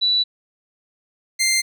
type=tone pair in turn; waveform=sine / 15% pulse; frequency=3951 / 2093 Hz; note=B7 / C7; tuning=0 / 0 cents; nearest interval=major seventh; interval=1100 cents; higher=first; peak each=-15 / -10 dBFS; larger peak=second; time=0.01-0.24 / 1.39-1.62 s; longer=neither; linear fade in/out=20 ms; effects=none